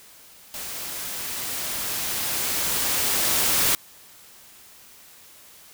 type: noise with level ramp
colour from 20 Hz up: white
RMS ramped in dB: -34 to -20 dBFS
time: 0.54-3.75 s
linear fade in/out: 0 ms
effects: white hiss -49 dBFS RMS until 5.73 s